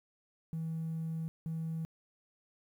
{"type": "tone bursts at uneven times", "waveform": "triangle", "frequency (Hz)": 161.9, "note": "E3", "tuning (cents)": -31, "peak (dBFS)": -31, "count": 2, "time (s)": [[0.53, 1.28], [1.46, 1.85]], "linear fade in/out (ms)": 0, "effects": ["tanh soft clip ceiling -31 dBFS", "11-bit"]}